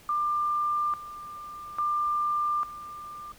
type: tone with tremolo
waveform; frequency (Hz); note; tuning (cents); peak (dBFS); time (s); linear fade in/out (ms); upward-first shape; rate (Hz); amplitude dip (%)
sine; 1193; D6; +27; -24; 0.09-3.32; 2; square; 0.59; 80
effects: pink hiss -54 dBFS RMS until 3.38 s